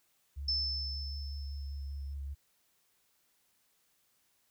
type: tone with vibrato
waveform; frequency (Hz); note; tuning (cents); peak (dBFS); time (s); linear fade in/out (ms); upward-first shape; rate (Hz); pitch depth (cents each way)
sine; 69.8; C#2; +13; -37; 0.36-2.35; 20; square; 5.2; 18
type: tone with exponential decay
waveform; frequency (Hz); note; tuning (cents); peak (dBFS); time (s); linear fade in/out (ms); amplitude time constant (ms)
sine; 5274; E8; 0; -28; 0.48-2.14; 5; 360
effects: white hiss -73 dBFS RMS until 4.5 s